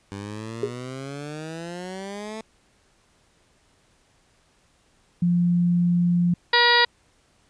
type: exponential sweep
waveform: 15% pulse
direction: up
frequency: 98 to 222.6 Hz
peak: -26 dBFS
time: 0.12-2.41 s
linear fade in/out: 0 ms
type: tone with exponential decay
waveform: sine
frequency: 410.1 Hz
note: G#4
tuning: 22 cents flat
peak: -17 dBFS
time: 0.63-0.75 s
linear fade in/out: 2 ms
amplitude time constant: 24 ms
type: tone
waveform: sine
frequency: 174.61 Hz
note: F3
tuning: in tune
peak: -17 dBFS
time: 5.22-6.34 s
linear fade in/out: 5 ms
type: harmonic tone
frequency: 478.9 Hz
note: A#4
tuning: 47 cents sharp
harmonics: 1 / 2 / 3 / 4 / 5 / 6 / 7 / 8 / 9 / 10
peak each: -25 / -21 / -26 / -19 / -31 / -31 / -29 / -23 / -30 / -25 dBFS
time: 6.53-6.85 s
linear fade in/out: 5 ms
effects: pink hiss -62 dBFS RMS until 7.49 s + resampled to 22050 Hz